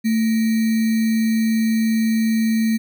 sine tone with sample-and-hold, 222.8 Hz, A3, 22 cents sharp, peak -15 dBFS, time 0.04-2.78 s, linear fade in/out 20 ms, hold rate 2100 Hz, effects none

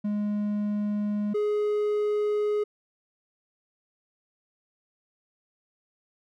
triangle tone pair in turn, 207.7 / 418.5 Hz, G#3 / G#4, 0 / +13 cents, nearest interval octave, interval 1213 cents, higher second, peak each -23 / -21 dBFS, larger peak second, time 0.04-1.34 / 1.34-2.64 s, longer neither, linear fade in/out 10 ms, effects none

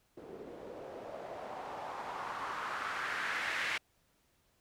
blue noise with low-pass filter sweep, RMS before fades -40 dBFS, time 0.17-3.78 s, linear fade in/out 5 ms, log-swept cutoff 380 to 2100 Hz, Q 2.5, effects pink hiss -73 dBFS RMS until 4.6 s

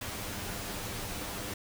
pink noise with comb filter, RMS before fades -38 dBFS, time 0.01-1.54 s, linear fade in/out 5 ms, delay 10 ms, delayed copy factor +0.5, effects none

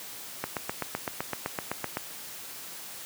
click train, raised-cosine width 0.5 ms, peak -14 dBFS, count 13, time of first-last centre 0.44-1.971 s, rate 7.84 Hz, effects white hiss -42 dBFS RMS until 3.05 s + high-pass 100 Hz 12 dB/octave

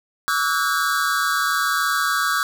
square tone cluster, 1138 / 1305 / 1468 / 1609 Hz, C#6 / E6 / F#6 / G6, +45 / -18 / -14 / +45 cents, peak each -25 dBFS, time 0.28-2.43 s, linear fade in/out 0 ms, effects none

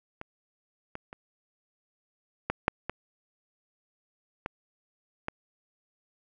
clicks, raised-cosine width 0.5 ms, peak -23 / -22 / -27 / -12 / -6 / -16 / -17 / -16 dBFS, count 8, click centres 0.214 / 0.954 / 1.129 / 2.5 / 2.681 / 2.896 / 4.461 / 5.284 s, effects none

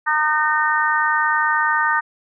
harmonic tone, 305.5 Hz, D#4, 32 cents flat, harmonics 3 / 4 / 5 / 6, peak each -21 / -21 / -21 / -21 dBFS, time 0.06-2.01 s, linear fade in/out 20 ms, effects none

